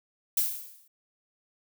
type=noise with exponential decay; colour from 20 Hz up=violet; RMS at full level=-23 dBFS; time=0.37-0.88 s; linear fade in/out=5 ms; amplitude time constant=110 ms; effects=none